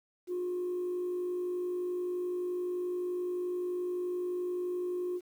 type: tone with frequency modulation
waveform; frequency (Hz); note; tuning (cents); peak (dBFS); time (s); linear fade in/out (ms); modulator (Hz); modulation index
sine; 358.4; F4; +45; -30; 0.27-5.21; 50; 51.6; 0.21
effects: tanh soft clip ceiling -28 dBFS + 10-bit